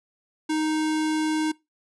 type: tone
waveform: square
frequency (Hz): 311.1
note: D#4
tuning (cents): 0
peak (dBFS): -23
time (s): 0.49-1.52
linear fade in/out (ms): 10
effects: noise-tail reverb RT60 0.2 s tail -21 dB re dry + resampled to 24000 Hz